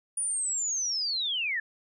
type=linear sweep; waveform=sine; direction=down; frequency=9670 to 1707 Hz; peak=-27 dBFS; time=0.17-1.6 s; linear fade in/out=5 ms; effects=none